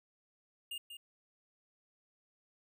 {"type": "tone with echo", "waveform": "square", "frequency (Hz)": 2827, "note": "F7", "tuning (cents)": 20, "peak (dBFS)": -40, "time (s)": [0.71, 0.78], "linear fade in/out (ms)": 5, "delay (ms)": 190, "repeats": 1, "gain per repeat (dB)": -7, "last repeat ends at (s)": 0.97, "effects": []}